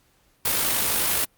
white noise with amplitude modulation, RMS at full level -21 dBFS, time 0.45-1.25 s, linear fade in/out 5 ms, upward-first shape sine, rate 51.4 Hz, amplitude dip 30%, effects pink hiss -63 dBFS RMS until 1.37 s + Opus 48 kbps

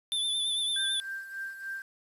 square tone with vibrato, 3520 Hz, A7, in tune, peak -28 dBFS, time 0.12-1 s, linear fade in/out 0 ms, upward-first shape sine, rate 9 Hz, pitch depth 36 cents each way
sine tone with tremolo, 1578 Hz, G6, 11 cents sharp, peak -33 dBFS, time 0.76-1.82 s, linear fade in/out 2 ms, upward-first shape sine, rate 3.4 Hz, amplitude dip 65%
effects resampled to 32000 Hz + 9-bit

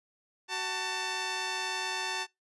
10% pulse tone pair together, 374.6 / 891 Hz, F#4 / A5, +21 / +22 cents, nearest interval octave + minor third, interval 1501 cents, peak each -30 / -24 dBFS, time 0.48-2.27 s, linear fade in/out 50 ms, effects noise-tail reverb RT60 0.2 s tail -25 dB re dry + resampled to 24000 Hz

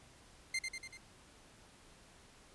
sawtooth tone with echo, 2093 Hz, C7, in tune, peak -30 dBFS, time 0.54-0.59 s, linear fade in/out 5 ms, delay 96 ms, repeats 4, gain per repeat -4 dB, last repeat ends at 0.974 s, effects pink hiss -61 dBFS RMS until 2.54 s + resampled to 24000 Hz

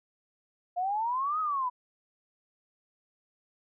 sine exponential two-way sweep, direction up then down, 698.5 to 1285 to 972 Hz, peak -27 dBFS, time 0.76-1.7 s, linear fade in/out 20 ms, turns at 1.4 s, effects none

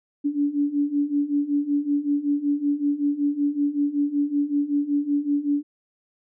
sine beating tone pair, 285.1 / 290.4 Hz, C#4 / D4, +49 / -19 cents, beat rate 5.3 Hz, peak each -25 / -22 dBFS, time 0.24-5.63 s, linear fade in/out 20 ms, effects none

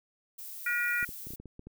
violet noise, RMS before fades -43 dBFS, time 0.38-1.36 s, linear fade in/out 10 ms
harmonic tone, 480 Hz, B4, 49 cents flat, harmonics 3 / 4 / 5, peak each -30 / -32 / -34 dBFS, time 0.66-1.05 s, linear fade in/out 5 ms
clicks, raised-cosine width 3 ms, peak -32 dBFS, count 9, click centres 1.028 / 1.091 / 1.27 / 1.306 / 1.336 / 1.4 / 1.457 / 1.594 / 1.67 s
effects none

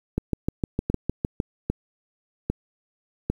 two click trains, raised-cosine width 3 ms, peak -10 / -10 dBFS, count 4 / 9, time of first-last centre 0.9-3.3 / 0.18-1.401 s, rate 1.25 / 6.55 Hz, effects 8-bit

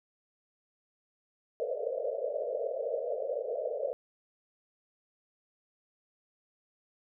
pink band-pass noise, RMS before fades -34 dBFS, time 1.6-3.93 s, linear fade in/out 0 ms, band 450 to 640 Hz, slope 96 dB/octave, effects none

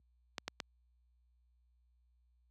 clicks, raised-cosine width 0.2 ms, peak -20 dBFS, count 3, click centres 0.382 / 0.48 / 0.602 s, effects added 60 Hz sine -53 dBFS peak until 2.5 s + high-pass 150 Hz 12 dB/octave

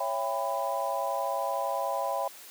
sine chord, C# half-diminished seventh, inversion none, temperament just, 554.4 / 665.2 / 798.3 / 997.9 Hz, C#5 / E5 / G5 / B5, 0 / +16 / +31 / +18 cents, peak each -33 dBFS, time 0-2.28 s, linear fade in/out 5 ms, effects white hiss -48 dBFS RMS until 2.5 s + high-pass 300 Hz 12 dB/octave

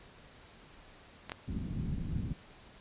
clicks, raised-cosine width 0.3 ms, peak -24 / -20 dBFS, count 2, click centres 1.296 / 1.319 s
white low-pass noise, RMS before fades -36 dBFS, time 1.47-2.34 s, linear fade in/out 20 ms, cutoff 210 Hz, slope 24 dB/octave
effects pink hiss -56 dBFS RMS until 2.8 s + resampled to 8000 Hz

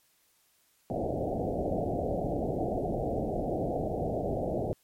white low-pass noise, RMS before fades -31 dBFS, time 0.9-4.73 s, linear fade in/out 0 ms, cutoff 750 Hz, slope 96 dB/octave, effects white hiss -68 dBFS RMS until 4.83 s + MP3 64 kbps

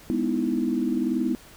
sine chord, E major seventh, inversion first, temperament just, 206 / 247.2 / 309 / 329.6 Hz, G#3 / B3 / D#4 / E4, -14 / +2 / -12 / 0 cents, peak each -30 / -25 / -29 / -28 dBFS, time 0.1-1.35 s, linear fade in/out 0 ms, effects pink hiss -49 dBFS RMS until 1.56 s

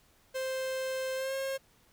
45% pulse tone with pitch glide, 523.3 to 538 Hz, C5 to C5, 0 to +48 cents, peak -32 dBFS, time 0.34-1.58 s, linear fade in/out 20 ms, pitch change +48 cents, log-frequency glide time 1.16-1.34 s, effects pink hiss -65 dBFS RMS until 1.92 s

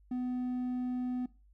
sine tone with hard clipping, 250 Hz, B3, 21 cents sharp, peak -33 dBFS, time 0.11-1.26 s, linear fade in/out 5 ms, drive 3 dB, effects noise-tail reverb RT60 0.3 s tail -20 dB re dry + added 50 Hz sine -59 dBFS peak until 1.53 s

